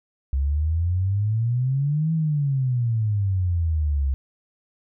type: exponential two-way sweep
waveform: sine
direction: up then down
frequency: 66.2 to 163.5 to 66.2 Hz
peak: -19 dBFS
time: 0.33-4.14 s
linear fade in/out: 0 ms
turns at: 2.13 s
effects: none